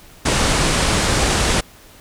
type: low-pass noise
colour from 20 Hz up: pink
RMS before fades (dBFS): -17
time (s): 0.25-1.61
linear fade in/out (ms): 10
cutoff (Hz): 9800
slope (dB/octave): 48
effects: pink hiss -45 dBFS RMS until 2 s